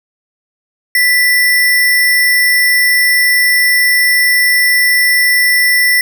sine tone with sample-and-hold, 1975.5 Hz, B6, in tune, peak -7 dBFS, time 0.95-6.01 s, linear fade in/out 2 ms, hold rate 7350 Hz, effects none

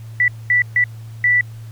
sine tone bursts at uneven times, 1968 Hz, B6, 7 cents flat, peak -11 dBFS, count 4, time 0.2-0.28 / 0.5-0.62 / 0.76-0.84 / 1.24-1.41 s, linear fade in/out 2 ms, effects added 112 Hz sine -31 dBFS peak until 1.71 s + pink hiss -50 dBFS RMS until 1.71 s

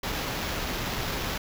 pink noise with sample-and-hold, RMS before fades -31 dBFS, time 0.03-1.38 s, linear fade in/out 5 ms, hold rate 8820 Hz, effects none

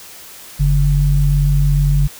sine tone pair together, 45.52 / 143.1 Hz, F#1 / D3, -28 / -45 cents, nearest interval octave + minor sixth, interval 1983 cents, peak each -13 dBFS, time 0.59-2.08 s, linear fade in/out 20 ms, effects white hiss -37 dBFS RMS until 2.19 s

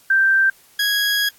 sine / 20% pulse tone pair in turn, 1568 / 1657.3 Hz, G6 / G#6, 0 / -4 cents, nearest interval minor second, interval 96 cents, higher second, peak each -12 dBFS, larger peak neither, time 0.1-0.5 / 0.79-1.29 s, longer second, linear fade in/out 5 ms, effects white hiss -52 dBFS RMS until 1.38 s + AAC 64 kbps

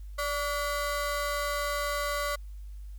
30% pulse ring-modulated tone, 864 Hz, A5, 32 cents flat, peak -23 dBFS, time 0.18-2.36 s, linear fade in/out 10 ms, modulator 282 Hz, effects added 50 Hz sine -39 dBFS peak until 2.98 s + white hiss -67 dBFS RMS until 2.98 s

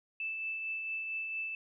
sine tone with tremolo, 2637 Hz, E7, in tune, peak -33 dBFS, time 0.2-1.55 s, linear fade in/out 2 ms, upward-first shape triangle, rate 4.4 Hz, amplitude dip 35%, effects none

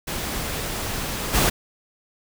pink noise with level steps, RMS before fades -28 / -19 dBFS, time 0.07-1.5 s, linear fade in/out 10 ms, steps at 1.33 s, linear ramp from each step 20 ms, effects none

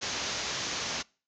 white low-pass noise, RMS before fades -34 dBFS, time 0.01-1.03 s, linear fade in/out 20 ms, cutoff 6800 Hz, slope 96 dB/octave, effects noise-tail reverb RT60 0.4 s tail -26 dB re dry + high-pass 60 Hz 12 dB/octave

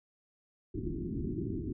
white low-pass noise, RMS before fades -36 dBFS, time 0.74-1.73 s, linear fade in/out 10 ms, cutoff 380 Hz, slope 96 dB/octave, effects none

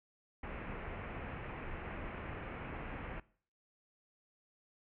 pink low-pass noise, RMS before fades -44 dBFS, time 0.43-3.2 s, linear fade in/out 5 ms, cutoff 2600 Hz, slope 48 dB/octave, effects noise-tail reverb RT60 0.5 s tail -21 dB re dry

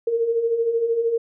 sine beating tone pair, 450.6 / 463.6 Hz, A4 / A#4, +41 / -10 cents, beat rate 13 Hz, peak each -27 / -19 dBFS, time 0.07-1.18 s, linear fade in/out 5 ms, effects none

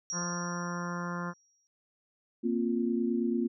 sine tone with exponential decay, 5680 Hz, F8, 28 cents sharp, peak -32 dBFS, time 0.1-1.67 s, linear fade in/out 0 ms, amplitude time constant 340 ms
harmonic tone, 174.61 Hz, F3, in tune, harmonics 1 / 2 / 3 / 4 / 5 / 6 / 7 / 8 / 9 / 10, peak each -35 / -45 / -44 / -50 / -49 / -40 / -45 / -42 / -50 / -48 dBFS, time 0.12-1.34 s, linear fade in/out 50 ms
sine chord, Bb suspended second, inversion none, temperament just, 233.1 / 262.2 / 349.6 Hz, Bb3 / C4 / F4, 0 / +4 / +2 cents, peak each -29 / -33 / -32 dBFS, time 2.43-3.48 s, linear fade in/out 20 ms
effects none

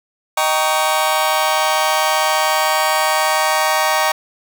sawtooth chord, Eb dominant seventh, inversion none, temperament just, 622.3 / 777.8 / 933.4 / 1120.1 Hz, Eb5 / G5 / Bb5 / Db6, 0 / -14 / +2 / +18 cents, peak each -16 dBFS, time 0.37-4.12 s, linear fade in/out 5 ms, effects none

